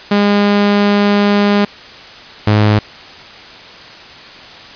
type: tone pair in turn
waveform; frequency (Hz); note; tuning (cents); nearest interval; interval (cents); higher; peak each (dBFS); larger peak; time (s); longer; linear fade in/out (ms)
sawtooth; 204 / 105.66; G#3 / G#2; -31 / +30; major seventh; 1139; first; -5 / -4; second; 0.11-1.65 / 2.47-2.79; first; 5
effects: white hiss -34 dBFS RMS until 4.75 s + resampled to 11025 Hz